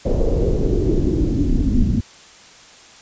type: noise with low-pass filter sweep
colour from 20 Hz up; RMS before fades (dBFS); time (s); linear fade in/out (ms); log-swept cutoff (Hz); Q
brown; -17; 0.05-2.01; 10; 540 to 220; 4.8
effects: white hiss -44 dBFS RMS until 3.01 s + resampled to 16000 Hz